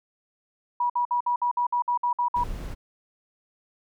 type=tone bursts; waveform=sine; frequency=969 Hz; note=B5; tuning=33 cents flat; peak=-21 dBFS; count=11; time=0.8-2.438 s; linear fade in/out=5 ms; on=98 ms; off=56 ms
type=noise; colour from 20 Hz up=brown; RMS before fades=-33 dBFS; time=2.35-2.75 s; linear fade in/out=20 ms
effects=none